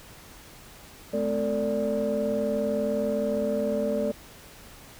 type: tone cluster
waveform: sine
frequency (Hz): 214.1 / 253.8 / 449.2 / 584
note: A3 / B3 / A4 / D5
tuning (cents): -47 / +47 / +36 / -10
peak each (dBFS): -28 / -33 / -29 / -26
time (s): 1.13-4.12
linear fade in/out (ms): 10
effects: tanh soft clip ceiling -18 dBFS + pink hiss -48 dBFS RMS until 4.99 s